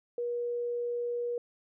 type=tone; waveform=sine; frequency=479.7 Hz; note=A#4; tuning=50 cents sharp; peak=-30 dBFS; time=0.18-1.38 s; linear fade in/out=2 ms; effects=none